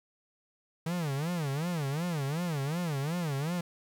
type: tone with vibrato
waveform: 45% pulse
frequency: 155.56 Hz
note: D#3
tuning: in tune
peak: -30 dBFS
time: 0.86-3.61 s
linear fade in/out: 5 ms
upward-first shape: sine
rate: 2.7 Hz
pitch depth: 240 cents each way
effects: 11-bit